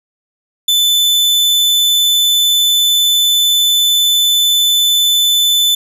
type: tone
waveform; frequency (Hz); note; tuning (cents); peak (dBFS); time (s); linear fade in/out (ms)
40% pulse; 3511; A7; -4; -8; 0.68-5.75; 5
effects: none